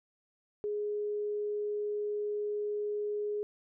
sine tone, 416.5 Hz, G#4, 5 cents sharp, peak -31 dBFS, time 0.64-3.43 s, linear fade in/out 0 ms, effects none

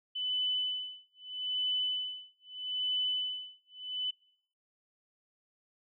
sine tone with tremolo, 3004 Hz, F#7, 26 cents sharp, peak -28 dBFS, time 0.15-4.11 s, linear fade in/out 10 ms, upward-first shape sine, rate 0.79 Hz, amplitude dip 100%, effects noise-tail reverb RT60 0.6 s tail -22 dB re dry

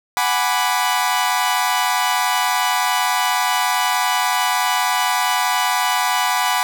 sawtooth chord, G# half-diminished seventh, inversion third, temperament equal, 740 / 830.6 / 987.8 / 1174.7 Hz, F#5 / G#5 / B5 / D6, 0 / 0 / 0 / 0 cents, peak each -18 / -20 / -16 / -21 dBFS, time 0.17-6.63 s, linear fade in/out 0 ms, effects none

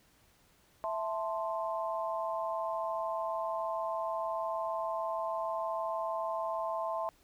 sine chord, A minor, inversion second, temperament equal, 659.3 / 880 / 1046.5 Hz, E5 / A5 / C6, 0 / 0 / 0 cents, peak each -35 / -38 / -37 dBFS, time 0.84-7.09 s, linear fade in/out 0 ms, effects pink hiss -66 dBFS RMS until 7.23 s

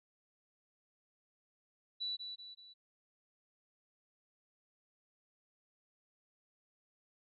sine tone with echo, 3951 Hz, B7, in tune, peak -36 dBFS, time 2-2.17 s, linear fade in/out 20 ms, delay 190 ms, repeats 3, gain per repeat -6 dB, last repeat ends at 2.74 s, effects none

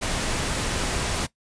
pink noise, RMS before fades -26 dBFS, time 0.01-1.27 s, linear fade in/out 20 ms, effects noise-tail reverb RT60 0.1 s tail -17 dB re dry + resampled to 22050 Hz

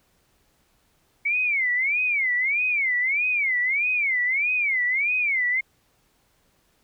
sine tone with vibrato, 2214 Hz, C#7, 3 cents flat, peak -20 dBFS, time 1.25-5.61 s, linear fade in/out 10 ms, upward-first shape sine, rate 1.6 Hz, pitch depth 220 cents each way, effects pink hiss -65 dBFS RMS until 6.83 s

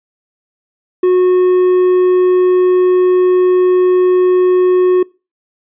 triangle tone, 365.1 Hz, F#4, 23 cents flat, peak -5 dBFS, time 1.03-5.03 s, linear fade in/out 5 ms, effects noise-tail reverb RT60 0.3 s tail -24 dB re dry + resampled to 8000 Hz

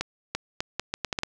accelerating click train, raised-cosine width 0.2 ms, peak -10 dBFS, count 9, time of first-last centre 0.01-1.234 s, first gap 340 ms, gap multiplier 0.75, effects none

